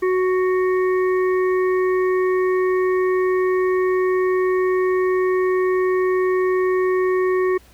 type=harmonic tone; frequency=370 Hz; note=F#4; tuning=in tune; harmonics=1 / 3 / 5 / 6; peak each=-16 / -27 / -30 / -37 dBFS; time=0.02-7.58 s; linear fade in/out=10 ms; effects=added 60 Hz sine -52 dBFS peak until 7.73 s + pink hiss -52 dBFS RMS until 7.73 s